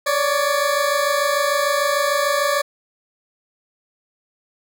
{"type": "tone pair together", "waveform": "20% pulse", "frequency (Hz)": [560.6, 587.3], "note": ["C#5", "D5"], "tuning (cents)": [19, 0], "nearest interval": "minor second", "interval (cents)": 81, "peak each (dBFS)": -15, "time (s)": [0.06, 2.62], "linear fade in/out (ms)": 10, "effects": []}